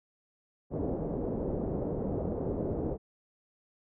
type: low-pass noise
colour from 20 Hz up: white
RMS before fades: -33 dBFS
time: 0.7-2.98 s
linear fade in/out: 50 ms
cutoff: 520 Hz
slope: 24 dB/octave
effects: none